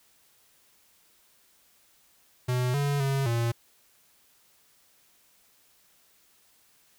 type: tone with pitch steps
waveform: square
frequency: 125.2 / 142.6 / 136.7 / 117 Hz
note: B2 / C#3 / C#3 / A#2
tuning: +24 / +49 / -24 / +7 cents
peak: -25 dBFS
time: 2.48-3.52 s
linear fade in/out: 10 ms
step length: 260 ms
effects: white hiss -63 dBFS RMS until 6.98 s